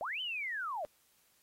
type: linear two-way sweep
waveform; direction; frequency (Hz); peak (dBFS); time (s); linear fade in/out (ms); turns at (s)
sine; up then down; 561 to 3100 to 561; -35; 0.01-0.85; 0; 0.21
effects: white hiss -70 dBFS RMS until 1.42 s + AAC 48 kbps